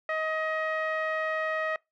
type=tone with low-pass filter; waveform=sawtooth; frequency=631 Hz; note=D#5; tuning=24 cents sharp; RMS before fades=-30 dBFS; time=0.09-1.76 s; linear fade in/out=2 ms; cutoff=1900 Hz; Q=2.8; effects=noise-tail reverb RT60 0.2 s tail -24 dB re dry